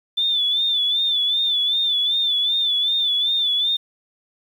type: tone with vibrato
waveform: sine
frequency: 3520 Hz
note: A7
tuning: in tune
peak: -17 dBFS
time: 0.17-3.77 s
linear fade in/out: 10 ms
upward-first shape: sine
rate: 2.6 Hz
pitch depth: 69 cents each way
effects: 8-bit